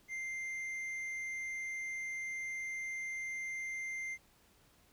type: tone with tanh clipping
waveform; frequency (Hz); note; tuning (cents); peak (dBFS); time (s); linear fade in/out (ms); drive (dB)
triangle; 2093; C7; 0; -39; 0.08-4.18; 50; 10
effects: pink hiss -67 dBFS RMS until 4.92 s